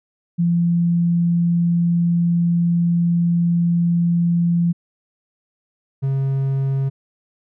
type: tone pair in turn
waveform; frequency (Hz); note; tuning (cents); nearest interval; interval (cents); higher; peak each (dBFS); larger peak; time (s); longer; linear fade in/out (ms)
sine / triangle; 171.3 / 135.72; F3 / C#3; -33 / -36; major third; 403; first; -14 / -15; first; 0.38-4.73 / 6.02-6.9; first; 20
effects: none